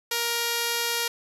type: tone with low-pass filter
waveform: 5% pulse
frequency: 469.5 Hz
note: A#4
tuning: 12 cents sharp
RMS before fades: -27 dBFS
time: 0.11-1.08 s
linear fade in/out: 5 ms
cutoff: 11000 Hz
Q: 4.1
effects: none